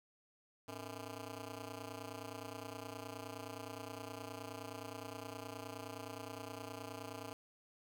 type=ring-modulated tone; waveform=10% pulse; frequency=185 Hz; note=F#3; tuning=in tune; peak=-34 dBFS; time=0.68-7.33 s; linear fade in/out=0 ms; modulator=77.7 Hz; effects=none